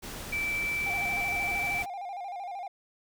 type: noise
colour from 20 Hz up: pink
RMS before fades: -40 dBFS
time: 0.02-1.86 s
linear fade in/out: 20 ms
type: tone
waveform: sine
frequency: 2327 Hz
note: D7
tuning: 17 cents flat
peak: -28 dBFS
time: 0.32-1.83 s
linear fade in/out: 10 ms
type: tone with vibrato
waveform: triangle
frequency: 754 Hz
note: F#5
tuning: 32 cents sharp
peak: -33 dBFS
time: 0.86-2.68 s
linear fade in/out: 5 ms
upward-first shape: square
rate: 13 Hz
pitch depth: 97 cents each way
effects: none